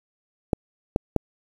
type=clicks; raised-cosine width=2 ms; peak=-6 dBFS; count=3; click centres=0.532 / 0.961 / 1.163 s; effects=7-bit